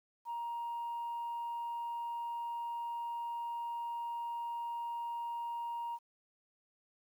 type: tone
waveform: sine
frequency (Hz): 940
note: A#5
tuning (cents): +14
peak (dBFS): -35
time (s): 0.25-5.99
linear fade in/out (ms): 50
effects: tanh soft clip ceiling -34 dBFS + 11-bit